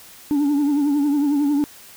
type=tone with vibrato; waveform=sine; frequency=288.5 Hz; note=D4; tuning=31 cents flat; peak=-13 dBFS; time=0.31-1.64 s; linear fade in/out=0 ms; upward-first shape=triangle; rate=11 Hz; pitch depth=79 cents each way; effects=tanh soft clip ceiling -15 dBFS + white hiss -44 dBFS RMS until 1.96 s